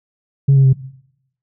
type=tone with pitch steps; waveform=sine; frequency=138.1 / 135.34 / 132.63 Hz; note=C#3 / C#3 / C3; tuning=-6 / -41 / +24 cents; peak=-5 dBFS; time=0.48-0.732 s; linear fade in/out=10 ms; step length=84 ms; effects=noise-tail reverb RT60 0.8 s tail -19 dB re dry + tanh soft clip ceiling -5 dBFS